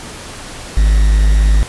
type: tone with quantisation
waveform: triangle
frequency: 51.9 Hz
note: G#1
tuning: in tune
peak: -5 dBFS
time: 0.77-1.63 s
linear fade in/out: 0 ms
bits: 5
effects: pink hiss -30 dBFS RMS until 1.68 s + resampled to 24000 Hz